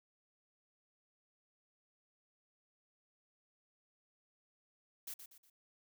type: noise with echo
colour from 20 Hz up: blue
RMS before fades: -45 dBFS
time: 5.07-5.14 s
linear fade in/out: 5 ms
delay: 120 ms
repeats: 3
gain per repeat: -8 dB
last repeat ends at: 5.5 s
effects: none